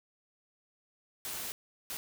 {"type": "noise bursts at uneven times", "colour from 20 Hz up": "white", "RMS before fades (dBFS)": -39, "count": 2, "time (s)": [[1.25, 1.52], [1.9, 1.97]], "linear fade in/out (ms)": 0, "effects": []}